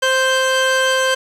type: tone pair together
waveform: 30% pulse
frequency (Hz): 523.3 / 1568.1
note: C5 / G6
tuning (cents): 0 / 0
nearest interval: octave + perfect fifth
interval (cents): 1900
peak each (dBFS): -14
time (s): 0.02-1.15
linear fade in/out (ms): 10
effects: low-pass 9000 Hz 12 dB/octave + 7-bit